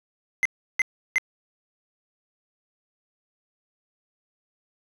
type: tone bursts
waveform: triangle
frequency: 2065 Hz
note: C7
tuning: 23 cents flat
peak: -16 dBFS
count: 3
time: 0.43-1.182 s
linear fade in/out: 0 ms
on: 24 ms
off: 340 ms
effects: resampled to 32000 Hz